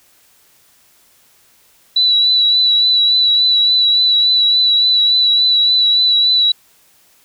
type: tone with vibrato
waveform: sine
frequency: 3946 Hz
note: B7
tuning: 2 cents flat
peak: -9 dBFS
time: 1.96-6.52 s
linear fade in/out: 5 ms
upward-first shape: triangle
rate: 3.5 Hz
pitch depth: 33 cents each way
effects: white hiss -52 dBFS RMS until 7.24 s